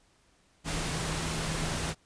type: tone in noise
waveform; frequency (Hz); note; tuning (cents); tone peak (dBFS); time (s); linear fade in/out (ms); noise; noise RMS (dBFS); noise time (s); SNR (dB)
sine; 160; D#3; +49; -36; 0.64-1.95; 50; pink; -33; 0.64-1.95; -6
effects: pink hiss -66 dBFS RMS until 2.05 s + resampled to 22050 Hz